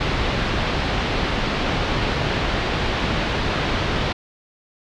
pink low-pass noise, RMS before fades -22 dBFS, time 0-4.13 s, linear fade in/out 10 ms, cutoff 4100 Hz, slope 24 dB/octave, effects none

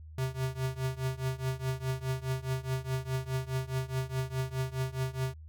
square tone with tremolo, 130.81 Hz, C3, in tune, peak -28 dBFS, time 0.18-5.34 s, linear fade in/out 2 ms, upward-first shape triangle, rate 4.8 Hz, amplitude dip 95%, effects added 78 Hz sine -45 dBFS peak until 5.48 s

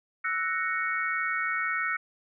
sine chord, F# dominant seventh, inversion third, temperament equal, 1318.5 / 1480 / 1864.7 / 2217 Hz, E6 / F#6 / A#6 / C#7, 0 / 0 / 0 / 0 cents, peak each -32 dBFS, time 0.24-1.97 s, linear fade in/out 10 ms, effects none

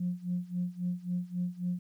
sine tone with tremolo, 178.2 Hz, F3, 35 cents sharp, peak -27 dBFS, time 0-1.79 s, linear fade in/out 5 ms, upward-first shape sine, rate 3.7 Hz, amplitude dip 90%, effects tanh soft clip ceiling -23 dBFS + 11-bit

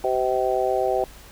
harmonic tone, 128.2 Hz, C3, 35 cents flat, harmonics 3 / 4 / 5 / 6, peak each -25 / -25 / -25 / -25 dBFS, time 0.04-1.04 s, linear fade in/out 2 ms, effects added 50 Hz sine -47 dBFS peak until 1.31 s + pink hiss -46 dBFS RMS until 1.31 s

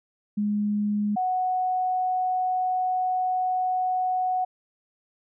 sine tone pair in turn, 207.7 / 738.8 Hz, G#3 / F#5, 0 / -3 cents, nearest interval octave + minor seventh, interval 2197 cents, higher second, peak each -22 dBFS, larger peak neither, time 0.37-1.16 / 1.16-4.45 s, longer second, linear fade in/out 10 ms, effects none

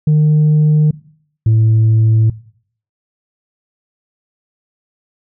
sine tone pair in turn, 152.3 / 110.86 Hz, D#3 / A2, -37 / +13 cents, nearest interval perfect fourth, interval 550 cents, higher first, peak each -5 dBFS, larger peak neither, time 0.07-0.91 / 1.46-2.3 s, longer neither, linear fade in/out 5 ms, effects noise-tail reverb RT60 0.6 s tail -21 dB re dry + tanh soft clip ceiling -6 dBFS

